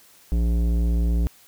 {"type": "tone with tanh clipping", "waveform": "sine", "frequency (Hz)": 57.7, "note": "A#1", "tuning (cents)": -17, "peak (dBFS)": -20, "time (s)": [0.32, 1.27], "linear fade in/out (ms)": 0, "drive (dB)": 14, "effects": ["white hiss -53 dBFS RMS until 1.47 s"]}